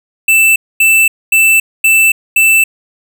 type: tone bursts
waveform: square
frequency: 2654 Hz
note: E7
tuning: 11 cents sharp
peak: -6 dBFS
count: 5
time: 0.28-2.64 s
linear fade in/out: 5 ms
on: 280 ms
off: 240 ms
effects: none